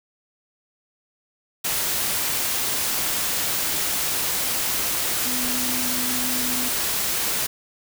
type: tone in noise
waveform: sine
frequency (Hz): 250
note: B3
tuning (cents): +21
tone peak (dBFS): -30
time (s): 5.25-6.69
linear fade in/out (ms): 10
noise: white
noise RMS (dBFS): -24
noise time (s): 1.64-7.47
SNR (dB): -9
effects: none